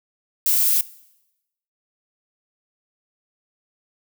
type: noise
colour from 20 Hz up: violet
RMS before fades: -18 dBFS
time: 0.46-0.81 s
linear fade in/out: 2 ms
effects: noise-tail reverb RT60 0.9 s tail -20 dB re dry